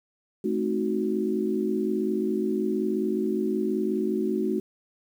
sine chord, A diminished seventh, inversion none, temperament equal with one note detuned, 216.2 / 261.6 / 311.1 / 370 Hz, A3 / C4 / Eb4 / Gb4, -30 / 0 / 0 / 0 cents, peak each -28 / -33 / -30 / -27 dBFS, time 0.44-4.6 s, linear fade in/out 5 ms, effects 9-bit

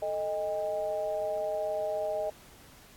sine tone with amplitude modulation, 622.3 Hz, D#5, in tune, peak -25 dBFS, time 0.02-2.3 s, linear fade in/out 5 ms, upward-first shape sine, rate 184 Hz, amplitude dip 85%, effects pink hiss -55 dBFS RMS until 2.96 s + AAC 64 kbps

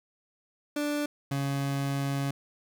30% pulse tone pair in turn, 293.7 / 138.99 Hz, D4 / C#3, 0 / +5 cents, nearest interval octave + minor second, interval 1295 cents, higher first, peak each -25 dBFS, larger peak neither, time 0.76-1.06 / 1.31-2.31 s, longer second, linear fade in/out 5 ms, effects none

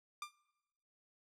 sawtooth tone with exponential decay, 1192 Hz, D6, 25 cents sharp, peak -35 dBFS, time 0.22-0.35 s, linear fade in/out 2 ms, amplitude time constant 28 ms, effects noise-tail reverb RT60 1.0 s tail -22 dB re dry + low-pass 10000 Hz 12 dB/octave

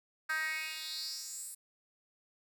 10% pulse tone with high-pass filter sweep, 314.4 Hz, D#4, 18 cents sharp, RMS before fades -39 dBFS, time 0.29-1.55 s, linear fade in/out 10 ms, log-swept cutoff 1500 to 9700 Hz, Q 4.5, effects none

